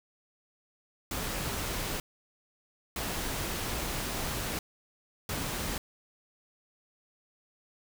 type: noise bursts at uneven times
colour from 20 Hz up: pink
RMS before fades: -34 dBFS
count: 3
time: 1.11-2 / 2.96-4.59 / 5.29-5.78 s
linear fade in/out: 2 ms
effects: none